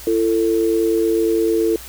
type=tone pair together; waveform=sine; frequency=336.8 / 445.9 Hz; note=E4 / A4; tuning=+37 / +23 cents; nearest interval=perfect fourth; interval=486 cents; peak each=-17 dBFS; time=0.07-1.76 s; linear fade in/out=2 ms; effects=added 60 Hz sine -40 dBFS peak until 1.88 s + white hiss -37 dBFS RMS until 1.88 s